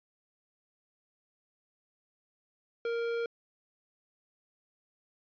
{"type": "tone with tanh clipping", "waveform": "sine", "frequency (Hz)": 466.2, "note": "A#4", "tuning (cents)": 0, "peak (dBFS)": -32, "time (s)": [2.85, 3.26], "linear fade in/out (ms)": 2, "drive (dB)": 15, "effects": ["resampled to 11025 Hz"]}